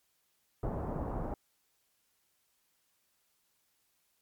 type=low-pass noise; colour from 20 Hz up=pink; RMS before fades=-36 dBFS; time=0.63-1.34 s; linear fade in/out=2 ms; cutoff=1000 Hz; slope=24 dB/octave; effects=white hiss -75 dBFS RMS until 4.21 s + MP3 96 kbps